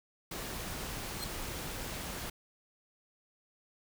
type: noise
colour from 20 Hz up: pink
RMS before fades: -40 dBFS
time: 0.31-2.3 s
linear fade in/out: 5 ms
type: tone with exponential growth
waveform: sawtooth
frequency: 4186 Hz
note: C8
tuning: in tune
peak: -31 dBFS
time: 1.14-1.24 s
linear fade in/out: 1 ms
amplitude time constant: 20 ms
effects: none